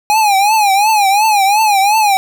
square tone with vibrato, 825 Hz, G#5, 12 cents flat, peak -9 dBFS, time 0.1-2.17 s, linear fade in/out 0 ms, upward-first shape triangle, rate 2.8 Hz, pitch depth 140 cents each way, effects none

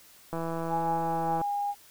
click train, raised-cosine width 1 ms, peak -20 dBFS, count 180, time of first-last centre 0.33-1.415 s, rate 165 Hz
sine tone with pitch glide, 830.6 to 813.5 Hz, G#5 to G#5, 0 to -36 cents, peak -27 dBFS, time 0.69-1.75 s, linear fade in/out 50 ms, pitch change -36 cents, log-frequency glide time 0.94-1.5 s
effects white hiss -55 dBFS RMS until 1.9 s

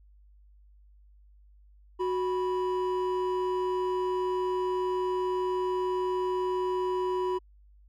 triangle tone pair together, 368.5 / 983.8 Hz, F#4 / B5, -7 / -7 cents, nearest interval octave + perfect fourth, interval 1700 cents, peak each -25 / -30 dBFS, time 1.99-7.39 s, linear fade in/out 20 ms, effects tanh soft clip ceiling -18 dBFS + added 50 Hz sine -54 dBFS peak until 7.88 s

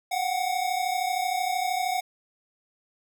square tone pair together, 724 / 757 Hz, F#5 / F#5, -38 / +39 cents, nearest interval minor second, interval 77 cents, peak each -28 / -29 dBFS, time 0.11-2.01 s, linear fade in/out 10 ms, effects none

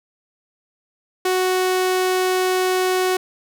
sawtooth tone, 370 Hz, F#4, in tune, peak -13 dBFS, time 1.25-3.17 s, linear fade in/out 5 ms, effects none

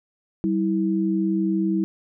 sine tone pair together, 192.8 / 324.7 Hz, G3 / E4, -28 / -26 cents, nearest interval major sixth, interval 902 cents, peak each -22 dBFS, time 0.44-1.84 s, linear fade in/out 0 ms, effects none

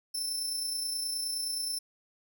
25% pulse tone with amplitude modulation, 5320 Hz, E8, 15 cents sharp, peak -25 dBFS, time 0.14-1.79 s, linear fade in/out 10 ms, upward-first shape sine, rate 29.5 Hz, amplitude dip 35%, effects none

